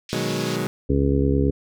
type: band-pass noise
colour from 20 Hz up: white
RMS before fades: -36 dBFS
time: 0.09-0.56 s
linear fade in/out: 2 ms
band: 2300 to 5700 Hz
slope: 24 dB/octave
type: chord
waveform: 20% pulse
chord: G# minor seventh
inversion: first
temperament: equal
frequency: 123.47 / 155.56 / 185 / 207.7 Hz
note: B2 / D#3 / F#3 / G#3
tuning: 0 / 0 / 0 / 0 cents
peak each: -24 dBFS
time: 0.13-0.67 s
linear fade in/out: 0 ms
type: harmonic tone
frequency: 69.2 Hz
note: C#2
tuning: 2 cents flat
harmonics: 1 / 2 / 3 / 4 / 5 / 6 / 7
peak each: -22 / -23 / -30 / -22 / -32 / -24 / -29 dBFS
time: 0.89-1.51 s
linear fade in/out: 10 ms
effects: none